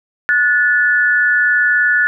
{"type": "tone pair together", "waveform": "sine", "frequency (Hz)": [1459, 1738.3], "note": ["F#6", "A6"], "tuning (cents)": [-25, -21], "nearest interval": "minor third", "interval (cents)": 304, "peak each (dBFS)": -13, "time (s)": [0.29, 2.07], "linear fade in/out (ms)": 0, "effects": []}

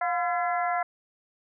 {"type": "harmonic tone with a mistuned harmonic", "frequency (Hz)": 340, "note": "F4", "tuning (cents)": -46, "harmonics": [2, 3, 4, 5, 6], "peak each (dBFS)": [-26, -33, -32, -36, -37], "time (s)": [0.01, 0.83], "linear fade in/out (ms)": 5, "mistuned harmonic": 2, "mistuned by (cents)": 72, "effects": []}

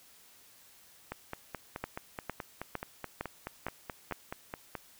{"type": "two click trains", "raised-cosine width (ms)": 0.5, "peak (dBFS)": [-19, -22], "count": [6, 18], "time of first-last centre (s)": [[1.84, 4.123], [1.12, 4.752]], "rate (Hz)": [2.19, 4.68], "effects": ["white hiss -59 dBFS RMS until 4.99 s"]}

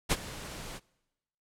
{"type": "noise with ADSR envelope", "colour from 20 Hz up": "pink", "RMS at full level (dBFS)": -24, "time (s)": [0.09, 0.8], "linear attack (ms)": 27, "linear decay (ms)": 39, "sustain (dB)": -18, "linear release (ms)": 37, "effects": ["noise-tail reverb RT60 1.0 s tail -24 dB re dry", "low-pass 11000 Hz 12 dB/octave"]}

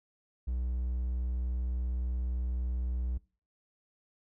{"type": "tone", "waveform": "triangle", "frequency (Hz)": 61.74, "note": "B1", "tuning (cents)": 0, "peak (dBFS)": -28, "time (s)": [0.47, 3.18], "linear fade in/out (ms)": 10, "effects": ["noise-tail reverb RT60 0.4 s tail -23 dB re dry"]}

